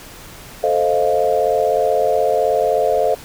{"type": "chord", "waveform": "sine", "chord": "F dominant seventh", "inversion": "first", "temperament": "equal", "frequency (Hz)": [440, 523.3, 622.3, 698.5], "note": ["A4", "C5", "Eb5", "F5"], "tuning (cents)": [0, 0, 0, 0], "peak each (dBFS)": -19, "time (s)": [0.63, 3.15], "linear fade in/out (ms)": 10, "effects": ["pink hiss -38 dBFS RMS until 3.24 s"]}